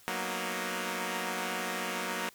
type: chord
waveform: 5% pulse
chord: B major seventh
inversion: second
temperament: equal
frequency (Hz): 185 / 233.1 / 246.9 / 311.1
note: F#3 / A#3 / B3 / D#4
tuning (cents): 0 / 0 / 0 / 0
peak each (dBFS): -25 / -25 / -31 / -30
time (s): 0.08-2.29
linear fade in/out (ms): 0
effects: white hiss -58 dBFS RMS until 2.34 s